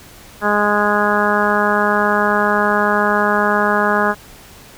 harmonic tone, 207.3 Hz, G#3, 3 cents flat, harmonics 1 / 2 / 3 / 4 / 5 / 6 / 7 / 8, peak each -21 / -21 / -21 / -21 / -21 / -21 / -21 / -21 dBFS, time 0.41-4.15 s, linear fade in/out 50 ms, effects pink hiss -41 dBFS RMS until 4.77 s

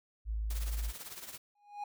sine tone, 54 Hz, A1, 32 cents flat, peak -32 dBFS, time 0.25-0.93 s, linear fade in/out 50 ms
white noise with tremolo, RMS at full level -43 dBFS, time 0.5-1.38 s, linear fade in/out 5 ms, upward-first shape triangle, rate 18 Hz, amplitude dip 75%
triangle tone with exponential growth, 823 Hz, G#5, 16 cents flat, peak -32 dBFS, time 1.55-1.84 s, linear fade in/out 5 ms, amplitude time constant 61 ms
effects none

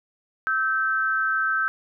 sine tone pair together, 1305 / 1551.9 Hz, E6 / G6, -18 / -18 cents, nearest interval minor third, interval 300 cents, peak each -25 / -22 dBFS, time 0.47-1.68 s, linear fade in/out 0 ms, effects none

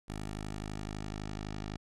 10% pulse tone with low-pass filter sweep, 51.9 Hz, G#1, in tune, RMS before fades -40 dBFS, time 0.08-1.77 s, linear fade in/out 10 ms, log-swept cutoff 10000 to 5400 Hz, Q 1.2, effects none

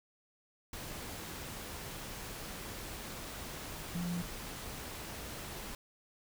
sine tone in noise, 174.61 Hz, F3, in tune, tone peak -34 dBFS, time 3.95-4.22 s, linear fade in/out 2 ms, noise pink, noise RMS -44 dBFS, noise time 0.73-5.75 s, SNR +7 dB, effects none

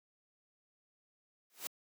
white noise with exponential growth, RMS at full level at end -36 dBFS, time 1.5-1.67 s, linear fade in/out 1 ms, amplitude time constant 35 ms, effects high-pass 200 Hz 12 dB/octave

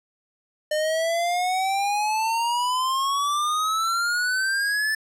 square exponential sweep, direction up, 604 to 1760 Hz, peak -22 dBFS, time 0.71-4.95 s, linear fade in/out 5 ms, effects low-pass 11000 Hz 12 dB/octave

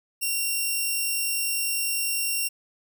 5% pulse tone, 2750 Hz, F7, 27 cents flat, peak -15 dBFS, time 0.21-2.49 s, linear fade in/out 20 ms, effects none

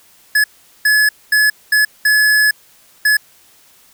square tone bursts at uneven times, 1705 Hz, G#6, 45 cents sharp, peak -10 dBFS, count 6, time 0.35-0.44 / 0.85-1.09 / 1.32-1.5 / 1.72-1.85 / 2.05-2.51 / 3.05-3.17 s, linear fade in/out 5 ms, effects white hiss -49 dBFS RMS until 3.93 s

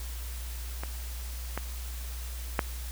clicks, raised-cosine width 0.5 ms, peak -20 / -16 / -9 dBFS, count 3, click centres 0.835 / 1.576 / 2.592 s, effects added 60 Hz sine -35 dBFS peak until 2.91 s + white hiss -45 dBFS RMS until 2.91 s

